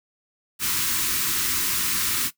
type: band-stop noise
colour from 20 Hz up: white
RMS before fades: -24 dBFS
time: 0.59-2.31 s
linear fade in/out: 50 ms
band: 390 to 1000 Hz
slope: 48 dB/octave
effects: noise-tail reverb RT60 0.1 s tail -17 dB re dry